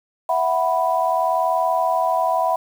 sine chord, E suspended second, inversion none, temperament equal, 659.3 / 740 / 987.8 Hz, E5 / F#5 / B5, 0 / 0 / 0 cents, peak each -21 dBFS, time 0.29-2.56 s, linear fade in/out 5 ms, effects 7-bit

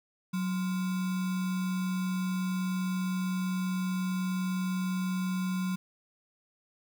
sine tone with sample-and-hold, 184.7 Hz, F#3, 3 cents flat, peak -28 dBFS, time 0.33-5.76 s, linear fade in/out 10 ms, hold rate 1225 Hz, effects none

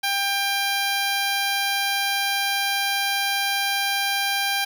10% pulse tone, 795 Hz, G5, 24 cents sharp, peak -13 dBFS, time 0.03-4.65 s, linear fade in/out 10 ms, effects none

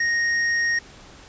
triangle tone with tanh clipping, 1864.7 Hz, A#6, in tune, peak -21 dBFS, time 0-0.79 s, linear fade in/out 5 ms, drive 15 dB, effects pink hiss -46 dBFS RMS until 1.28 s + resampled to 16000 Hz

